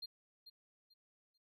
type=tone with echo; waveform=triangle; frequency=4200 Hz; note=C8; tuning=6 cents sharp; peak=-40 dBFS; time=0.02-0.06 s; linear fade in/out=10 ms; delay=440 ms; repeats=3; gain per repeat=-12 dB; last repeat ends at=1.38 s; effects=tanh soft clip ceiling -39 dBFS